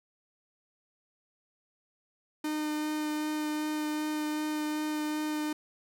45% pulse tone with vibrato, 304.3 Hz, D#4, 38 cents flat, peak -30 dBFS, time 2.44-5.53 s, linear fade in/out 5 ms, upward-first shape sine, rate 2.6 Hz, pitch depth 9 cents each way, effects none

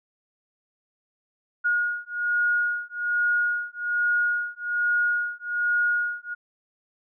sine beating tone pair, 1438 / 1439.2 Hz, F#6 / F#6, -50 / -48 cents, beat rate 1.2 Hz, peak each -25 dBFS, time 1.64-6.35 s, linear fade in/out 20 ms, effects none

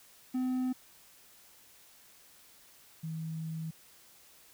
triangle / sine tone pair in turn, 255.1 / 160.7 Hz, C4 / E3, -44 / -44 cents, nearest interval minor sixth, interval 800 cents, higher first, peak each -27 / -35 dBFS, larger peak first, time 0.34-0.73 / 3.03-3.71 s, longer second, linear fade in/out 10 ms, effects white hiss -59 dBFS RMS until 4.53 s

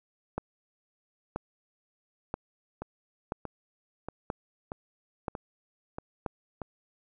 two click trains, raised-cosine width 1 ms, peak -17 / -22 dBFS, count 7 / 7, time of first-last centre 0.38-6.262 / 2.82-6.617 s, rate 1.02 / 1.58 Hz, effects none

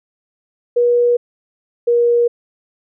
sine tone pair in turn, 481.8 / 475.4 Hz, B4 / A#4, -43 / +34 cents, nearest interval unison, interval 23 cents, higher first, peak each -10 dBFS, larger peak neither, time 0.76-1.17 / 1.87-2.28 s, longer neither, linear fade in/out 10 ms, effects none

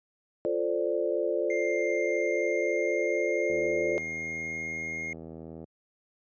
sine chord, D minor seventh, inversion first, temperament equal, 349.2 / 440 / 523.3 / 587.3 Hz, F4 / A4 / C5 / D5, 0 / 0 / 0 / 0 cents, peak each -31 dBFS, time 0.45-3.98 s, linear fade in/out 0 ms
triangle tone with pitch glide, 2106 to 2137 Hz, C7 to C7, +11 to +36 cents, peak -31 dBFS, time 1.5-5.13 s, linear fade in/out 2 ms, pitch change +25 cents, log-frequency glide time 1.91-4.57 s
click train, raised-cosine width 2 ms, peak -29 dBFS, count 174, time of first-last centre 3.5-5.641 s, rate 80.8 Hz
effects high-pass 100 Hz 12 dB/octave + resampled to 16000 Hz

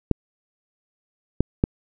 clicks, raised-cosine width 3 ms, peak -4 dBFS, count 3, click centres 0.113 / 1.406 / 1.639 s, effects none

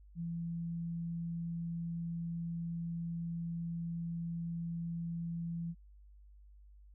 sine tone, 168.4 Hz, E3, 37 cents sharp, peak -36 dBFS, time 0.15-5.75 s, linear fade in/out 50 ms, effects added 50 Hz sine -55 dBFS peak until 6.94 s

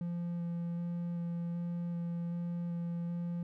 triangle tone with vibrato, 171.8 Hz, F3, 28 cents flat, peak -32 dBFS, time 0.01-3.43 s, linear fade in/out 2 ms, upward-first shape square, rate 1.3 Hz, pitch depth 8 cents each way, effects none

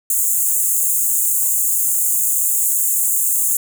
pink high-pass noise, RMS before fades -17 dBFS, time 0.1-3.57 s, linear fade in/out 2 ms, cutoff 6800 Hz, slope 96 dB/octave, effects none

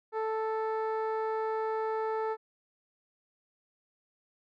15% pulse tone with low-pass filter, 440 Hz, A4, in tune, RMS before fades -32 dBFS, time 0.12-2.37 s, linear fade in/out 50 ms, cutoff 990 Hz, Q 0.64, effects none

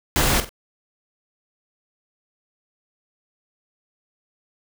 pink noise with echo, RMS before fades -19 dBFS, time 0.16-0.4 s, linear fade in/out 0 ms, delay 46 ms, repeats 2, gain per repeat -11 dB, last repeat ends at 0.492 s, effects none

